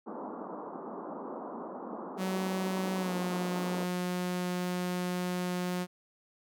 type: band-pass noise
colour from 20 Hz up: pink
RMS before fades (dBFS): -41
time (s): 0.06-3.86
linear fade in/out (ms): 20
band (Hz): 200 to 1200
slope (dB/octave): 48
type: tone with pitch glide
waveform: sawtooth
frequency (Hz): 188.1 to 179.81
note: F#3 to F#3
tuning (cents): +29 to -49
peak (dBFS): -27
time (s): 2.17-5.87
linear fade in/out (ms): 50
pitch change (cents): -78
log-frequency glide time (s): 2.98-3.14
effects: none